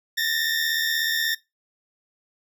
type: tone pair together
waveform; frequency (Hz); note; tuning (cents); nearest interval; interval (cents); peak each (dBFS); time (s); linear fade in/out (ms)
20% pulse; 1776 / 1852.6; A6 / A#6; +16 / -11; minor second; 73; -20; 0.17-1.35; 10
effects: noise-tail reverb RT60 0.2 s tail -19 dB re dry